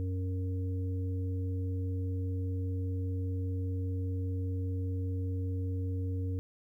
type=harmonic tone; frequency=92.5 Hz; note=F#2; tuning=in tune; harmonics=1 / 3 / 5; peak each=-31 / -41 / -45 dBFS; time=0-6.39 s; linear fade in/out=0 ms; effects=12-bit